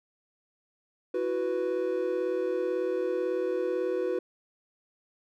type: chord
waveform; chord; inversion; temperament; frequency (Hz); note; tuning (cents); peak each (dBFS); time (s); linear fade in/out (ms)
triangle; E suspended second; none; equal with one note detuned; 331.9 / 370 / 493.9; E4 / F#4 / B4; +12 / 0 / 0; -33 / -28 / -28; 1.14-4.19; 5
effects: none